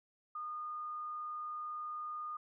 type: tone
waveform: sine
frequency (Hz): 1223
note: D#6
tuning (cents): -30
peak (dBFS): -39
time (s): 0.35-2.37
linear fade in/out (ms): 5
effects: none